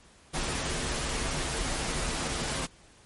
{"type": "noise with comb filter", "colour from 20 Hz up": "pink", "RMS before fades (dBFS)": -31, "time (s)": [0.33, 2.67], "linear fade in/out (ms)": 20, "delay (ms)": 9.9, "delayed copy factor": -0.5, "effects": ["pink hiss -57 dBFS RMS until 3.05 s", "MP3 48 kbps"]}